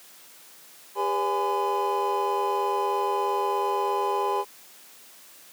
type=tone cluster; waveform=triangle; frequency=400.5 / 489.2 / 566 / 830 / 1013 Hz; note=G4 / B4 / C#5 / G#5 / B5; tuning=+37 / -16 / +36 / -1 / +44 cents; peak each=-26 / -32 / -35 / -26 / -26 dBFS; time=0.95-4.45 s; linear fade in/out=50 ms; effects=white hiss -50 dBFS RMS until 5.52 s + high-pass 200 Hz 12 dB/octave